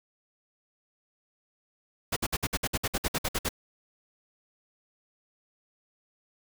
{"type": "noise bursts", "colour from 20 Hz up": "pink", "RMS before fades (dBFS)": -28, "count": 14, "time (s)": [2.12, 3.491], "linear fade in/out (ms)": 10, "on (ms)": 45, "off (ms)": 57, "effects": []}